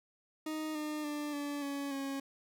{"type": "tone with pitch steps", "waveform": "40% pulse", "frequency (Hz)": [311.1, 303.3, 295.7, 288.3, 281, 274], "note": ["D#4", "D#4", "D4", "D4", "C#4", "C#4"], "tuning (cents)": [0, -44, 12, -32, 24, -20], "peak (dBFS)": -35, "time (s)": [0.46, 2.2], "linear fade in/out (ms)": 5, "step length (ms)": 290, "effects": []}